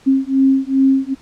sine beating tone pair, 267 / 269.5 Hz, C4 / C#4, +35 / -49 cents, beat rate 2.5 Hz, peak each -14 dBFS, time 0.06-1.15 s, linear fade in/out 20 ms, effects pink hiss -48 dBFS RMS until 1.21 s + low-pass 7000 Hz 12 dB/octave

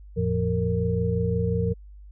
sine tone cluster, 87.3 / 113 / 173.8 / 461 Hz, F2 / A2 / F3 / A#4, 0 / +47 / -8 / -19 cents, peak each -27 dBFS, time 0.16-1.74 s, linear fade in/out 20 ms, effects added 50 Hz sine -42 dBFS peak until 2.11 s

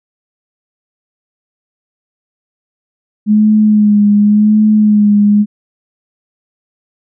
sine tone with vibrato, 210 Hz, G#3, 19 cents sharp, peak -5 dBFS, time 3.26-5.46 s, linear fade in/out 50 ms, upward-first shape sine, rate 0.9 Hz, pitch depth 35 cents each way, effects none

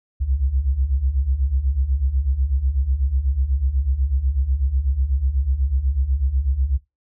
sine beating tone pair, 61.74 / 69.84 Hz, B1 / C#2, 0 / +14 cents, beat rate 8.1 Hz, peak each -23 / -19 dBFS, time 0.2-6.78 s, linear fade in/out 20 ms, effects noise-tail reverb RT60 0.2 s tail -19 dB re dry

